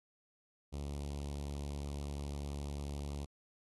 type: tone with notch filter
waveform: sawtooth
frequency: 71.5 Hz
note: D2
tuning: 46 cents flat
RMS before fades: -41 dBFS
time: 0.72-3.26 s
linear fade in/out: 20 ms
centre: 1600 Hz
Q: 0.7
effects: AAC 32 kbps